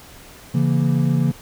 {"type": "chord", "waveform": "triangle", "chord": "A# diminished", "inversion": "first", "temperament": "just", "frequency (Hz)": [139.85, 167.82, 233.1], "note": ["C#3", "E3", "A#3"], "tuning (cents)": [16, 31, 0], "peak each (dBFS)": [-16, -18, -20], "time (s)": [0.54, 1.32], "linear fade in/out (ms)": 10, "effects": ["pink hiss -43 dBFS RMS until 1.41 s"]}